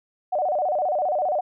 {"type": "tone with vibrato", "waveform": "sine", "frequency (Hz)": 666, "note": "E5", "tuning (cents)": 18, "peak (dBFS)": -20, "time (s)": [0.32, 1.41], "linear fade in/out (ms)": 10, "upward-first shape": "square", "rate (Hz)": 15, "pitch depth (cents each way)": 180, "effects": []}